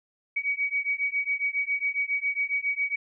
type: beating tone pair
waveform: sine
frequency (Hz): 2258 / 2265.3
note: C#7 / C#7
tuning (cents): +31 / +37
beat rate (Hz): 7.3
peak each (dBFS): -28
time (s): 0.36-2.96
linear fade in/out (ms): 10
effects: none